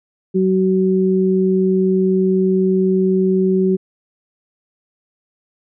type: tone pair together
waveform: sine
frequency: 188 / 376 Hz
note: F#3 / F#4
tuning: +28 / +28 cents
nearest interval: octave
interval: 1200 cents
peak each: -15 dBFS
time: 0.34-3.77 s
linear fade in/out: 20 ms
effects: none